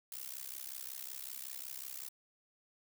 blue noise with amplitude modulation, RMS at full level -41 dBFS, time 0.12-2.09 s, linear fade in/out 2 ms, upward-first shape sine, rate 65.4 Hz, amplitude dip 100%, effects none

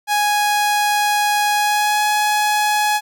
sawtooth tone with pitch glide, 830.6 to 840.7 Hz, G#5 to G#5, 0 to +21 cents, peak -11 dBFS, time 0.07-3.01 s, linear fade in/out 50 ms, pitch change +21 cents, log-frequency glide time 1.53-2.03 s, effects none

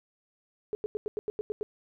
sine tone bursts, 423.8 Hz, G#4, 35 cents sharp, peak -28 dBFS, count 9, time 0.73-1.63 s, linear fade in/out 0 ms, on 20 ms, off 90 ms, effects none

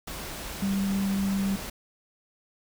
sine tone in noise, 196 Hz, G3, in tune, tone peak -24 dBFS, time 0.62-1.56 s, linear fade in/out 5 ms, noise pink, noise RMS -37 dBFS, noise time 0.07-1.7 s, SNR +10 dB, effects none

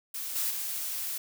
blue noise with level steps, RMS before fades -36 / -30 / -34 dBFS, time 0.14-1.18 s, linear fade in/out 5 ms, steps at 0.35 / 0.5 s, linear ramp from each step 10 ms, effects none

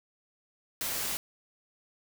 white noise, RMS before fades -33 dBFS, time 0.81-1.17 s, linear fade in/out 0 ms, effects none

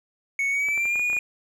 triangle tone with pitch glide, 2217 to 2446 Hz, C#7 to D#7, 0 to -30 cents, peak -20 dBFS, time 0.39-1.19 s, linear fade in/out 2 ms, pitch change +170 cents, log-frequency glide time 0.5-1 s
clicks, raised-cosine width 0.5 ms, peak -24 dBFS, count 8, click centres 0.686 / 0.777 / 0.855 / 0.957 / 0.995 / 1.1 / 1.131 / 1.167 s
effects none

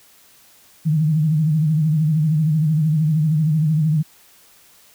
sine tone with vibrato, 155.2 Hz, D#3, 4 cents flat, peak -14 dBFS, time 0.85-4.03 s, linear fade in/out 20 ms, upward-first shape sine, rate 13 Hz, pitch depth 82 cents each way, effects white hiss -51 dBFS RMS until 4.94 s

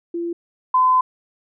sine tone pair in turn, 341.2 / 1020.1 Hz, F4 / C6, -40 / -44 cents, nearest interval octave + perfect fifth, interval 1896 cents, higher second, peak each -22 / -12 dBFS, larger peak second, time 0.14-0.33 / 0.74-1.01 s, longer second, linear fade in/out 5 ms, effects none

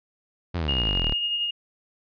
sawtooth exponential sweep, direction down, 91.9 to 34.32 Hz, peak -21 dBFS, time 0.54-1.14 s, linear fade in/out 10 ms
sine tone with tremolo, 2849 Hz, F7, 34 cents sharp, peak -22 dBFS, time 0.68-1.51 s, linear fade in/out 10 ms, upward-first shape sine, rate 11 Hz, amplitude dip 35%
effects resampled to 11025 Hz

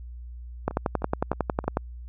two click trains, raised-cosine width 1 ms, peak -9 / -22 dBFS, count 13 / 4, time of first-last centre 0.68-1.771 / 0.71-1.642 s, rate 11 / 3.22 Hz, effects added 60 Hz sine -37 dBFS peak until 2.08 s

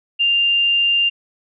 sine tone, 2794 Hz, F7, in tune, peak -13 dBFS, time 0.19-1.1 s, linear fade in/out 20 ms, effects none

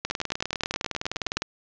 two click trains, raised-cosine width 0.2 ms, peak -11 / -10 dBFS, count 13 / 28, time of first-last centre 0.11-1.371 / 0.05-1.421 s, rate 9.52 / 19.7 Hz, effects resampled to 16000 Hz + 8-bit

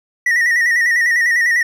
triangle tone with vibrato, 1900 Hz, A#6, 33 cents sharp, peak -10 dBFS, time 0.26-1.63 s, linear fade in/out 5 ms, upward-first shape square, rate 10 Hz, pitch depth 51 cents each way, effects none

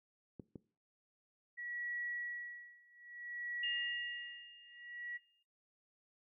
clicks, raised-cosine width 3 ms, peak -32 dBFS, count 2, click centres 0.397 / 0.557 s
sine tone with tremolo, 1928 Hz, B6, 42 cents flat, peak -38 dBFS, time 1.57-5.18 s, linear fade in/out 20 ms, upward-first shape sine, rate 0.58 Hz, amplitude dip 95%
sine tone with exponential decay, 2826 Hz, F7, 20 cents sharp, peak -36 dBFS, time 3.63-5.43 s, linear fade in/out 5 ms, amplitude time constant 390 ms
effects noise-tail reverb RT60 0.4 s tail -20 dB re dry + high-pass 150 Hz 12 dB/octave

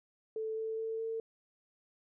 sine tone with pitch steps, 440 / 443.3 / 446.7 / 450 Hz, A4 / A4 / A4 / A4, 0 / +13 / +26 / +39 cents, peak -34 dBFS, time 0.36-1.2 s, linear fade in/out 2 ms, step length 210 ms, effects none

